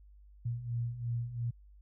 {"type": "beating tone pair", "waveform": "sine", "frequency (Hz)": [116.54, 119.44], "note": ["A#2", "A#2"], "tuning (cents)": [0, 43], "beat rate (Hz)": 2.9, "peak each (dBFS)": [-39, -34], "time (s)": [0.45, 1.51], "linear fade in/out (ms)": 10, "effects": ["added 50 Hz sine -54 dBFS peak until 1.81 s"]}